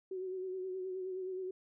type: tone with vibrato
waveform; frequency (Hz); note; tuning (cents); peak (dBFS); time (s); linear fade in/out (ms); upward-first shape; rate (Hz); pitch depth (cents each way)
sine; 373.2; F#4; +15; -37; 0.11-1.51; 5; sine; 9.5; 36
effects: none